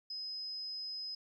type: tone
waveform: sine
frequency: 5060 Hz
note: D#8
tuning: 28 cents sharp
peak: -39 dBFS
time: 0.1-1.15 s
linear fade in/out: 5 ms
effects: 12-bit